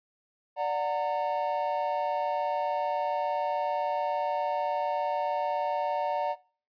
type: chord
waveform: triangle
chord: D augmented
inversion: none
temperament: just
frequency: 587.3 / 734.2 / 917.7 Hz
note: D5 / F#5 / A#5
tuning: 0 / -14 / -27 cents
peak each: -29 dBFS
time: 0.56-6.36 s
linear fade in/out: 50 ms
effects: noise-tail reverb RT60 0.4 s tail -21 dB re dry + resampled to 11025 Hz